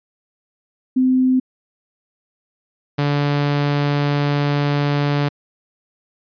sine / sawtooth tone pair in turn, 257.3 / 144.4 Hz, C4 / D3, -29 / -29 cents, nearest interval minor seventh, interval 1000 cents, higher first, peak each -12 dBFS, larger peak neither, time 0.96-1.4 / 2.98-5.29 s, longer second, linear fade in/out 10 ms, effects resampled to 11025 Hz

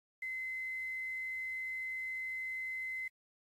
sine tone with quantisation, 2053 Hz, C7, 33 cents flat, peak -37 dBFS, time 0.22-3.08 s, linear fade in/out 5 ms, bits 10, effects AAC 48 kbps

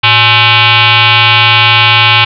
sine tone with frequency modulation, 110 Hz, A2, in tune, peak -3 dBFS, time 0.03-2.25 s, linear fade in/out 10 ms, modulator 477 Hz, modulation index 7.2, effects none

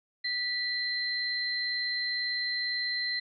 sine tone pair together, 1964 / 4109 Hz, B6 / C8, -10 / -32 cents, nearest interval octave + minor second, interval 1278 cents, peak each -32 / -31 dBFS, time 0.24-3.2 s, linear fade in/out 10 ms, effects none

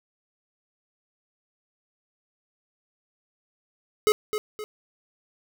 square tone with echo, 425.1 Hz, G#4, 40 cents sharp, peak -17 dBFS, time 4.07-4.12 s, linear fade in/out 0 ms, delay 260 ms, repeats 2, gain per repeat -8 dB, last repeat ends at 4.64 s, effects none

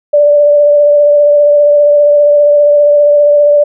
sine tone with vibrato, 585 Hz, D5, 7 cents flat, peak -3 dBFS, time 0.13-3.64 s, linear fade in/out 10 ms, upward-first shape triangle, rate 15 Hz, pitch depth 20 cents each way, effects none

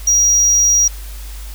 triangle tone, 5740 Hz, F8, 47 cents sharp, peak -8 dBFS, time 0.07-0.88 s, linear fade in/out 5 ms, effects added 50 Hz sine -27 dBFS peak until 1.54 s + white hiss -38 dBFS RMS until 1.54 s

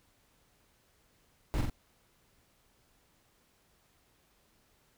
brown noise with echo, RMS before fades -29 dBFS, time 1.54-1.61 s, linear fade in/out 0 ms, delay 44 ms, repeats 2, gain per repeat -3 dB, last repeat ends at 1.698 s, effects pink hiss -69 dBFS RMS until 4.97 s

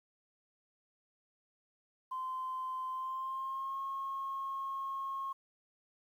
sine tone with pitch glide, 1035 to 1083.3 Hz, C6 to C#6, -19 to -40 cents, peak -35 dBFS, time 2.11-5.33 s, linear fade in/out 10 ms, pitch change +79 cents, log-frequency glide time 2.9-3.8 s, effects tanh soft clip ceiling -31 dBFS + 11-bit

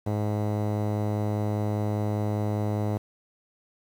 sawtooth tone with low-pass filter, 105 Hz, G#2, 19 cents sharp, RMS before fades -27 dBFS, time 0.06-2.98 s, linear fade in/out 10 ms, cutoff 730 Hz, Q 1.4, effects 8-bit

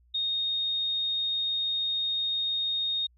sine tone, 3707 Hz, A#7, 10 cents flat, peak -26 dBFS, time 0.14-3.07 s, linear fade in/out 10 ms, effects added 60 Hz sine -59 dBFS peak until 3.17 s

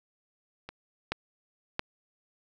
clicks, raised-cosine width 0.3 ms, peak -24 / -13 / -12 dBFS, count 3, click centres 0.69 / 1.12 / 1.794 s, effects none

